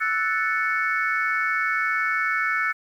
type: chord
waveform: sine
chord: F# minor seventh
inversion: third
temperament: equal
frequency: 1318.5 / 1480 / 1760 / 2217 Hz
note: E6 / F#6 / A6 / C#7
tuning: 0 / 0 / 0 / 0 cents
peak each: -26 dBFS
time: 0-2.73 s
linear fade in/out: 20 ms
effects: tanh soft clip ceiling -12 dBFS + 9-bit